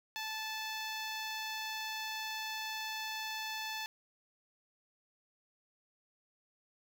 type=tone with notch filter; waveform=10% pulse; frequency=874 Hz; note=A5; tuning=12 cents flat; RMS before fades=-40 dBFS; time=0.16-3.86 s; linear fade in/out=0 ms; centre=11000 Hz; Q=1.7; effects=none